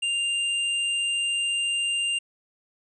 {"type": "tone", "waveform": "square", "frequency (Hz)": 2794, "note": "F7", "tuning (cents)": 0, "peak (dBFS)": -24, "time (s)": [0.02, 2.19], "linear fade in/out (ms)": 10, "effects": ["resampled to 22050 Hz", "11-bit"]}